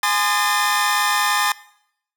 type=tone cluster; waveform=sawtooth; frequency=833 / 1030 / 1221 / 1796 Hz; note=G#5 / C6 / D#6 / A6; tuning=+5 / -28 / -33 / +35 cents; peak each=-19 dBFS; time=0.03-1.52 s; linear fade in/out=2 ms; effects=noise-tail reverb RT60 0.7 s tail -19 dB re dry

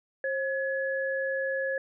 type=tone pair together; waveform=sine; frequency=535.2 / 1696 Hz; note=C5 / G#6; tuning=+39 / +36 cents; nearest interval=octave + minor sixth; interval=1997 cents; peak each=-29 / -31 dBFS; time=0.24-1.78 s; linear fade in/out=2 ms; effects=none

